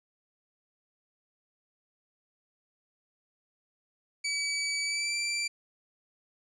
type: tone with pitch glide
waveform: 20% pulse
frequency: 2288 to 2347 Hz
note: D7 to D7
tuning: -46 to -2 cents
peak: -24 dBFS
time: 4.24-5.48 s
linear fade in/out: 10 ms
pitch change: +44 cents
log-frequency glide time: 4.84-5.15 s
effects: resampled to 22050 Hz